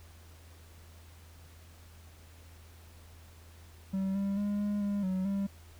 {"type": "tone with pitch steps", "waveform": "triangle", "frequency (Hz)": [192.2, 197.8, 204.5, 205.7, 202.5, 186.9, 197.7], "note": ["G3", "G3", "G#3", "G#3", "G#3", "F#3", "G3"], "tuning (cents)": [-34, 16, -26, -16, -43, 18, 15], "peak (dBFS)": -27, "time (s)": [3.93, 5.47], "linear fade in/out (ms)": 10, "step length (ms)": 220, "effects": ["added 82 Hz sine -52 dBFS peak until 5.79 s", "pink hiss -59 dBFS RMS until 5.79 s"]}